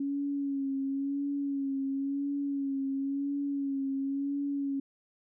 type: tone with vibrato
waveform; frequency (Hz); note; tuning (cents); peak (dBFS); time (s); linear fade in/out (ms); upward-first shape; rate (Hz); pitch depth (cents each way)
sine; 277.2; C#4; 0; -29; 0-4.8; 5; sine; 0.96; 37
effects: none